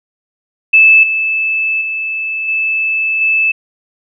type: tone with level steps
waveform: sine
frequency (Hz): 2623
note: E7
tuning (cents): -9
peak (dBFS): -3 / -12 / -16 / -12 / -9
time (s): 0.73-3.52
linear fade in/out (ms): 10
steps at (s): 1.03 / 1.81 / 2.48 / 3.21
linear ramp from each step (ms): 5
effects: none